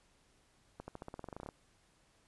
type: accelerating click train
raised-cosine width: 1 ms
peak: -30 dBFS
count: 15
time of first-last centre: 0.8-1.489 s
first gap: 80 ms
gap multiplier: 0.92
effects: pink hiss -70 dBFS RMS until 2.27 s + resampled to 24000 Hz